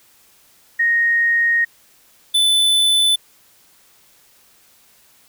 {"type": "tone pair in turn", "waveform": ["sine", "square"], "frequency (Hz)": [1864.7, 3505], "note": ["A#6", "A7"], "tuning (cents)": [0, -7], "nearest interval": "major seventh", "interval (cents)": 1093, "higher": "second", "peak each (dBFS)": -13, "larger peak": "neither", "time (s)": [[0.79, 1.65], [2.34, 3.16]], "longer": "first", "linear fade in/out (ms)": 10, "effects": ["white hiss -53 dBFS RMS until 5.28 s"]}